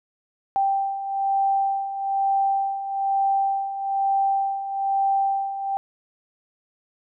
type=beating tone pair; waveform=sine; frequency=784 / 785.1 Hz; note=G5 / G5; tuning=0 / +2 cents; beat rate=1.1 Hz; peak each=-27 / -21 dBFS; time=0.56-5.77 s; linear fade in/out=0 ms; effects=none